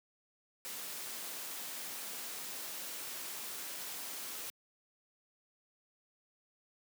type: noise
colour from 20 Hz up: white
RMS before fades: -43 dBFS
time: 0.65-4.5 s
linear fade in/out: 0 ms
effects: high-pass 200 Hz 12 dB/octave